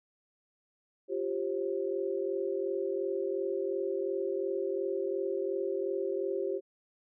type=chord; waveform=sine; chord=F suspended second; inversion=none; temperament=equal with one note detuned; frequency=349.2 / 392 / 534.6 Hz; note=F4 / G4 / C5; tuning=0 / 0 / +37 cents; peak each=-36 / -32 / -36 dBFS; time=1.08-6.61 s; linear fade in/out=50 ms; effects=none